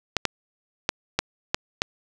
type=clicks; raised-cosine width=0.2 ms; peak=-3 dBFS; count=6; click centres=0.167 / 0.253 / 0.891 / 1.19 / 1.545 / 1.819 s; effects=none